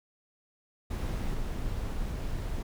brown noise with level steps, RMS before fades -31 / -33 dBFS, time 0.9-2.63 s, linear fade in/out 10 ms, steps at 1.34 s, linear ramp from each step 2 ms, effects none

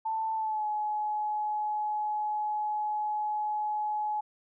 sine tone with pitch glide, 885 to 846.5 Hz, A5 to G#5, +10 to +33 cents, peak -28 dBFS, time 0.05-4.21 s, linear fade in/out 10 ms, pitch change -77 cents, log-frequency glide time 0.35-0.66 s, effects none

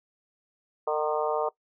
harmonic tone with a mistuned harmonic, 152.2 Hz, D#3, 38 cents flat, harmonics 3 / 4 / 5 / 6 / 7 / 8, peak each -28 / -30 / -32 / -34 / -35 / -36 dBFS, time 0.87-1.49 s, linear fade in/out 5 ms, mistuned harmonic 6, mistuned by +27 cents, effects noise-tail reverb RT60 0.1 s tail -20 dB re dry

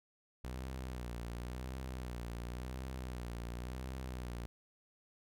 sawtooth tone with vibrato, 61.74 Hz, B1, in tune, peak -37 dBFS, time 0.44-4.46 s, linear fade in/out 0 ms, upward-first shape sine, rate 0.93 Hz, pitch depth 89 cents each way, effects none

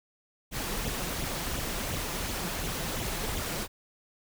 pink noise with flanger, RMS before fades -33 dBFS, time 0.51-3.68 s, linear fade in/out 50 ms, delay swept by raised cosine 0.29 to 5.89 ms, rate 2.8 Hz, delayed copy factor +0.55, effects none

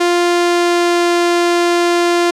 sawtooth tone with pitch glide, 349.2 to 346.8 Hz, F4 to F4, 0 to -12 cents, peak -7 dBFS, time 0-2.31 s, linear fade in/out 10 ms, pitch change -12 cents, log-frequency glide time 0.14-1.11 s, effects low-pass 8000 Hz 12 dB/octave

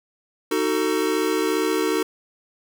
square chord, D# diminished, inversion none, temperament just, 311.1 / 373.4 / 448 Hz, D#4 / F#4 / A4, 0 / +16 / +31 cents, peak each -25 dBFS, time 0.51-2.03 s, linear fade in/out 5 ms, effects none

